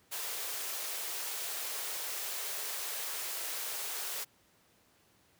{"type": "high-pass noise", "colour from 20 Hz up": "white", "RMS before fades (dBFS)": -38, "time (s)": [0.11, 4.25], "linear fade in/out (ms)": 20, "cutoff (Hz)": 370, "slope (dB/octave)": 48, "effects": ["pink hiss -67 dBFS RMS until 5.39 s", "high-pass 80 Hz 12 dB/octave"]}